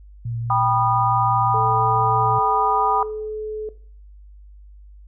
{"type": "tone with vibrato", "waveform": "sine", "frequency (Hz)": 116.9, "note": "A#2", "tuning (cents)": 5, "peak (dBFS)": -24, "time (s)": [0.25, 2.39], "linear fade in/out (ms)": 5, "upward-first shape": "sine", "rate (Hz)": 5.8, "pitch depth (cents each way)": 13}
{"type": "chord", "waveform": "sine", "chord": "G augmented", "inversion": "none", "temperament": "just", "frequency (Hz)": [784, 980, 1225], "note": ["G5", "B5", "D#6"], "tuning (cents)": [0, -14, -27], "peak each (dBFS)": -21, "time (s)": [0.5, 3.03], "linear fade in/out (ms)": 2}
{"type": "tone with pitch glide", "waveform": "sine", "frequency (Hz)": [440, 430], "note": ["A4", "A4"], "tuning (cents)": [0, -40], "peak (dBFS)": -26, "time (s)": [1.54, 3.69], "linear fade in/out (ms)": 2, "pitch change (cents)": -40, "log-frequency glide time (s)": [2.05, 2.67]}
{"effects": ["noise-tail reverb RT60 0.5 s tail -17 dB re dry", "added 50 Hz sine -41 dBFS peak until 5.07 s"]}